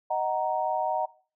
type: chord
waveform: sine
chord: D# minor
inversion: none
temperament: just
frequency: 622.3 / 746.7 / 933.4 Hz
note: D#5 / F#5 / A#5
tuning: 0 / +16 / +2 cents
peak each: -30 / -28 / -29 dBFS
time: 0.1-1.06 s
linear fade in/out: 10 ms
effects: noise-tail reverb RT60 0.4 s tail -20 dB re dry